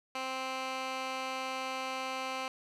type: tone with band-pass filter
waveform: 15% pulse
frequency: 261.6 Hz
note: C4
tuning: in tune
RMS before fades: -37 dBFS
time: 0.15-2.48 s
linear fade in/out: 2 ms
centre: 2100 Hz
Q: 0.71
effects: none